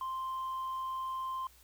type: tone with tanh clipping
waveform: sine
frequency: 1046.5 Hz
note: C6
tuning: in tune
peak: -35 dBFS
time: 0.01-1.47 s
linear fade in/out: 2 ms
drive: 1 dB
effects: added 60 Hz sine -63 dBFS peak until 1.63 s + white hiss -62 dBFS RMS until 1.63 s